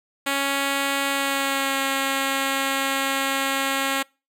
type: tone with pitch glide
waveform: 5% pulse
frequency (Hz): 277.2 to 272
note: C#4 to C#4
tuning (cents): 0 to -33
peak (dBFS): -10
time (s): 0.26-4.03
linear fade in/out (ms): 10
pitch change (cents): -33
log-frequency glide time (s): 1.1-1.8
effects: noise-tail reverb RT60 0.3 s tail -26 dB re dry